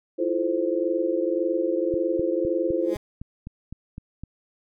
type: chord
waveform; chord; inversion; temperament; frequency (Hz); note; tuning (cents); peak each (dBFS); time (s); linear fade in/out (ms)
sine; F major seventh; third; just; 327.4 / 349.2 / 436.5 / 523.8; E4 / F4 / A4 / C5; -12 / 0 / -14 / +2; -27 / -26 / -31 / -26; 0.18-2.95; 20
type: click train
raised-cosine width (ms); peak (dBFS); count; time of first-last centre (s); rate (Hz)
5; -23; 10; 1.94-4.236; 3.92
type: tone with exponential growth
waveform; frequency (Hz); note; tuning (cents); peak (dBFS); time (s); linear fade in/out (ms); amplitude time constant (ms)
15% pulse; 207.7; G#3; 0; -25; 2.77-2.97; 5; 42
effects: none